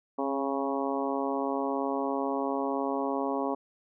harmonic tone with a mistuned harmonic, 137.9 Hz, C#3, 9 cents flat, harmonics 2 / 3 / 4 / 5 / 6 / 7 / 8, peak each -32 / -34 / -35 / -36 / -37 / -37 / -38 dBFS, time 0.18-3.55 s, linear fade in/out 10 ms, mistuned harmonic 2, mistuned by -19 cents, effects none

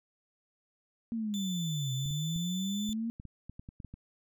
sine linear two-way sweep, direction down then up, 233.1 to 128.6 to 233.1 Hz, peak -31 dBFS, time 1.12-3.1 s, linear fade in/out 0 ms, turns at 1.93 s
30% pulse tone, 3520 Hz, A7, in tune, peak -36 dBFS, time 1.34-2.93 s, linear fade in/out 0 ms
clicks, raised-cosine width 5 ms, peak -32 dBFS, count 12, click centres 2.059 / 2.108 / 2.361 / 2.892 / 3.199 / 3.253 / 3.496 / 3.595 / 3.689 / 3.802 / 3.847 / 3.94 s
effects none

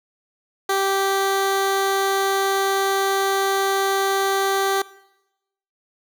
15% pulse tone, 390.3 Hz, G4, 8 cents flat, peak -12 dBFS, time 0.69-4.82 s, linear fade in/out 5 ms, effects noise-tail reverb RT60 0.9 s tail -20 dB re dry

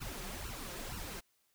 pink noise with flanger, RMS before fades -43 dBFS, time 0-1.21 s, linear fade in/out 20 ms, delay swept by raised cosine 0.7 to 5.7 ms, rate 2.1 Hz, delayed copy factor +0.85, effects white hiss -75 dBFS RMS until 1.54 s

